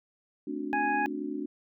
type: chord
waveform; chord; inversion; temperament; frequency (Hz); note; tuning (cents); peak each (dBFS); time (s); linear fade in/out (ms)
sine; D dominant seventh; second; just; 220.2 / 264.3 / 293.7 / 367.1; A3 / C4 / D4 / F#4; +2 / +18 / 0 / -14; -40 / -38 / -34 / -39; 0.47-1.46; 5
type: harmonic tone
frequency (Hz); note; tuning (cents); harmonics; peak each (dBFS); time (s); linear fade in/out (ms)
830.6; G#5; 0; 1 / 2 / 3; -27 / -31 / -37; 0.73-1.06; 0
effects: none